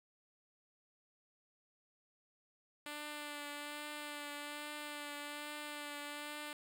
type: tone with vibrato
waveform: 5% pulse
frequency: 294.2 Hz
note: D4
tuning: 3 cents sharp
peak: -32 dBFS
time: 2.86-6.53 s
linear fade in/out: 2 ms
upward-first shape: triangle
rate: 1.2 Hz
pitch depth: 23 cents each way
effects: none